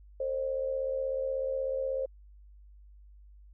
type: tone with amplitude modulation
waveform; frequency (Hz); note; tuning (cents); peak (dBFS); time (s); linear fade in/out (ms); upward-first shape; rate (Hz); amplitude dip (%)
sine; 531; C5; +25; -26; 0.2-2.06; 5; sine; 76.4; 65
effects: added 50 Hz sine -51 dBFS peak until 3.53 s